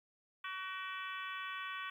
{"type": "harmonic tone with a mistuned harmonic", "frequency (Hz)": 376.7, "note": "F#4", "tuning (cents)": 31, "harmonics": [3, 4, 5, 6, 7, 8, 9], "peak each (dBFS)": [-44, -46, -48, -50, -51, -52, -53], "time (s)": [0.44, 1.9], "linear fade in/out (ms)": 5, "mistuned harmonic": 6, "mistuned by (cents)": 53, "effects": ["12-bit"]}